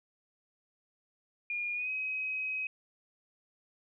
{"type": "tone with pitch glide", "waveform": "sine", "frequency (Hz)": [2425, 2534], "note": ["D#7", "D#7"], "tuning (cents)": [-45, 31], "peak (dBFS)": -32, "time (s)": [1.5, 2.67], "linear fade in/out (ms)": 2, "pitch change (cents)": 76, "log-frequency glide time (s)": [1.74, 1.9], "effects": []}